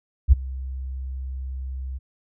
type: tone with ADSR envelope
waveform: sine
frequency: 65.41 Hz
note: C2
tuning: in tune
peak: -6 dBFS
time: 0.28-1.99 s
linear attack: 43 ms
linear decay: 15 ms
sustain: -22 dB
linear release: 22 ms
effects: none